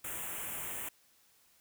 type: band-stop noise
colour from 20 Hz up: white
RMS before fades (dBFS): -40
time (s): 0.04-0.89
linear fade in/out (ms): 5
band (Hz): 3100 to 7100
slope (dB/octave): 48
effects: white hiss -67 dBFS RMS until 1.6 s